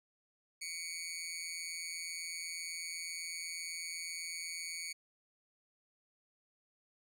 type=tone with amplitude modulation; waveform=15% pulse; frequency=2241 Hz; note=C#7; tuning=18 cents sharp; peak=-30 dBFS; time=0.61-4.93 s; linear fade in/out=10 ms; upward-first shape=sine; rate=168 Hz; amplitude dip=75%; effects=none